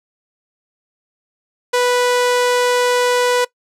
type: tone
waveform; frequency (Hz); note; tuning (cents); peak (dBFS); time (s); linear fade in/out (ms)
sawtooth; 492.6; B4; -5; -9; 1.73-3.45; 10
effects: noise-tail reverb RT60 0.1 s tail -20 dB re dry + low-pass 10000 Hz 12 dB/octave